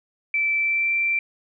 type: tone with pitch glide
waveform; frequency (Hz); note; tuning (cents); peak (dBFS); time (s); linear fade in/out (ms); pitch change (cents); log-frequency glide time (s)
sine; 2326 to 2349; D7 to D7; -17 to 0; -19; 0.34-1.19; 2; +17; 0.57-0.92
effects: none